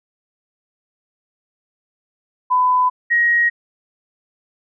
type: tone pair in turn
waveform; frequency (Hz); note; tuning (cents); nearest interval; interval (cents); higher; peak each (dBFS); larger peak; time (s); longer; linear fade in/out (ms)
sine; 1003 / 1888; B5 / A#6; +26 / +22; major seventh; 1096; second; -12; neither; 2.5-2.9 / 3.1-3.5; neither; 20
effects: none